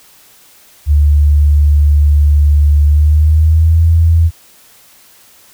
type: tone with pitch glide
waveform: sine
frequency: 73.42 to 82.41 Hz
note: D2 to E2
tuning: 0 to 0 cents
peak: -5 dBFS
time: 0.86-4.31 s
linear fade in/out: 50 ms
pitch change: +200 cents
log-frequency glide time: 2.85-3.84 s
effects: white hiss -44 dBFS RMS until 5.53 s